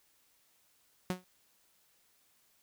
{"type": "tone with exponential decay", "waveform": "sawtooth", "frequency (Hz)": 182.8, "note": "F#3", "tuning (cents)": -21, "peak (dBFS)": -25, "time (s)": [1.1, 1.24], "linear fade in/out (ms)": 0, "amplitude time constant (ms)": 30, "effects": ["white hiss -70 dBFS RMS until 2.62 s"]}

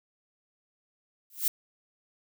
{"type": "noise with exponential growth", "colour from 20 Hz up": "violet", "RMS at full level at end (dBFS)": -21, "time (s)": [1.3, 1.48], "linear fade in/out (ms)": 2, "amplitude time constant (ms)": 38, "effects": []}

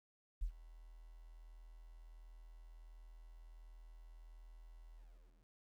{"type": "tone with ADSR envelope", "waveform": "sine", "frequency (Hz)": 40.7, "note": "E1", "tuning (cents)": -21, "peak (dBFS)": -33, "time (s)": [0.41, 5.5], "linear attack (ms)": 17, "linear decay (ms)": 83, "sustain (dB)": -21, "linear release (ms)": 530, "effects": ["12-bit"]}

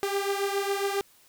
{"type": "beating tone pair", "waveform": "sawtooth", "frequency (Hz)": [395.3, 402.6], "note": ["G4", "G4"], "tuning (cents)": [15, 46], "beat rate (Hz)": 7.3, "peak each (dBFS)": [-24, -27], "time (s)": [0.03, 1.01], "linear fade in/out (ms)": 0, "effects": ["white hiss -59 dBFS RMS until 1.28 s"]}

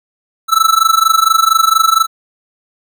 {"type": "tone with amplitude modulation", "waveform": "square", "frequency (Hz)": 1318.5, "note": "E6", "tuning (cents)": 0, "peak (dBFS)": -5, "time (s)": [0.48, 2.07], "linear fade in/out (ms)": 50, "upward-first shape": "sine", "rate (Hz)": 24.3, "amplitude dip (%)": 90, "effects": []}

